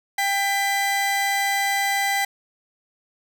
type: tone pair together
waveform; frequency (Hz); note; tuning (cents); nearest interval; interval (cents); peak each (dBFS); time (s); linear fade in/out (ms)
40% pulse; 793 / 1998.2; G5 / B6; +20 / +20; octave + major third; 1600; -22 / -22; 0.18-2.25; 5
effects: none